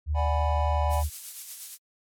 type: tone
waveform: sine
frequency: 75.3 Hz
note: D2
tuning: 44 cents sharp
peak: -23 dBFS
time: 0.06-1.1 s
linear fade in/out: 50 ms
type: chord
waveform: triangle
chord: G# half-diminished seventh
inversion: second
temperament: equal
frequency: 587.3 / 740 / 830.6 / 987.8 Hz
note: D5 / F#5 / G#5 / B5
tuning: 0 / 0 / 0 / 0 cents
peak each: -30 dBFS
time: 0.14-1.04 s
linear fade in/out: 50 ms
type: noise with tremolo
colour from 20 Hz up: violet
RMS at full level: -32 dBFS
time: 0.89-1.78 s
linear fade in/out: 50 ms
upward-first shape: sine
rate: 8.4 Hz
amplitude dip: 40%
effects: low-pass 11000 Hz 12 dB/octave + MP3 96 kbps